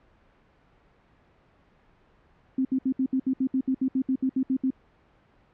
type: tone bursts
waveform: sine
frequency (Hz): 262.5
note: C4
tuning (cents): +6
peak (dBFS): -21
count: 16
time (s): 2.58-4.705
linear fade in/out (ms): 5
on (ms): 70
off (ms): 67
effects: pink hiss -61 dBFS RMS until 5.53 s + low-pass 2000 Hz 12 dB/octave